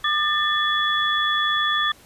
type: tone cluster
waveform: sine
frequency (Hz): 1205 / 1778 / 3408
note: D6 / A6 / G#7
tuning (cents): +44 / +18 / +44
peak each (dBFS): -23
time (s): 0.04-1.92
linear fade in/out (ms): 5
effects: pink hiss -50 dBFS RMS until 2.05 s + resampled to 32000 Hz